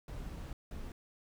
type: noise bursts at uneven times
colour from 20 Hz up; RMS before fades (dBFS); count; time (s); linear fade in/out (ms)
brown; -43; 2; 0.08-0.53 / 0.71-0.92; 2
effects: none